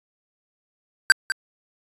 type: tone with echo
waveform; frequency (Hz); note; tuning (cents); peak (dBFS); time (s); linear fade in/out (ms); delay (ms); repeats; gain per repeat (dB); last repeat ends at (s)
square; 1568; G6; 0; -9; 1.1-1.12; 0; 200; 1; -12; 1.32
effects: resampled to 24000 Hz